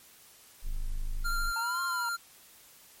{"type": "tone", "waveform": "triangle", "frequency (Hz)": 25.96, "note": "G#0", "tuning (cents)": 0, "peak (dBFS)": -27, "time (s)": [0.62, 1.53], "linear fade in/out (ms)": 50}
{"type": "tone with vibrato", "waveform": "square", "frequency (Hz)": 1388, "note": "F6", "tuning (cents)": -11, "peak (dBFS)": -31, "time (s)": [1.24, 2.17], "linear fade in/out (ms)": 20, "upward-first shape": "sine", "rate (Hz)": 13, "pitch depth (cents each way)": 14}
{"type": "exponential two-way sweep", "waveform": "triangle", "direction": "up then down", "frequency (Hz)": [894, 1076, 936], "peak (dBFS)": -33, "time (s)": [1.56, 2.09], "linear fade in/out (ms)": 2, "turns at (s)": 1.83}
{"effects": ["white hiss -56 dBFS RMS until 3 s", "MP3 64 kbps"]}